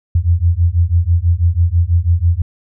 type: beating tone pair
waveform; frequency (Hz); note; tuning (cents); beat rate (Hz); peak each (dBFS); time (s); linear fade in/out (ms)
sine; 82.9 / 89; E2 / F2; +10 / +33; 6.1; -13; 0.15-2.42; 5
effects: none